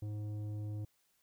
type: tone with tanh clipping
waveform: sine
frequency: 105.2 Hz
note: G#2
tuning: 23 cents sharp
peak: -39 dBFS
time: 0.02-0.85 s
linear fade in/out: 5 ms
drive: 10 dB
effects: white hiss -75 dBFS RMS until 1.22 s